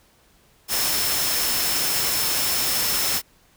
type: tone in noise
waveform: sine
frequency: 5300 Hz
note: E8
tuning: 9 cents sharp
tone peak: -28 dBFS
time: 0.68-3.22 s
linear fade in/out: 50 ms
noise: white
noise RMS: -23 dBFS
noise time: 0.68-3.22 s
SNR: -8 dB
effects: pink hiss -58 dBFS RMS until 3.56 s

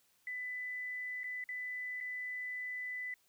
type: tone with dropouts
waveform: sine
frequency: 1997 Hz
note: B6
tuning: 19 cents sharp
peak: -38 dBFS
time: 0.27-3.14 s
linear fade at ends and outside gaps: 2 ms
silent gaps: 1.234-1.241 / 1.44-1.489 / 2.004-2.009 s
effects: white hiss -72 dBFS RMS until 3.28 s

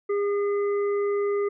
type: harmonic tone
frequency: 406.2 Hz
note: G#4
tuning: 38 cents flat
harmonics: 1 / 3 / 5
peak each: -22 / -35 / -41 dBFS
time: 0.09-1.49 s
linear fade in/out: 10 ms
effects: none

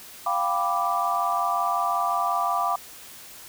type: chord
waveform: sine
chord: G dominant seventh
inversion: third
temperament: equal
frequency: 698.5 / 784 / 987.8 / 1174.7 Hz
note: F5 / G5 / B5 / D6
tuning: 0 / 0 / 0 / 0 cents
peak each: -27 / -29 / -29 / -25 dBFS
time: 0.26-2.76 s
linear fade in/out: 5 ms
effects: white hiss -44 dBFS RMS until 3.48 s

